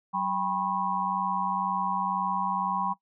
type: tone cluster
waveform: sine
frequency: 187.3 / 797 / 983 / 1085 Hz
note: F#3 / G5 / B5 / C#6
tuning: +21 / +28 / -8 / -37 cents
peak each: -35 / -32 / -30 / -32 dBFS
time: 0.13-2.94 s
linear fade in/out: 20 ms
effects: noise-tail reverb RT60 0.1 s tail -18 dB re dry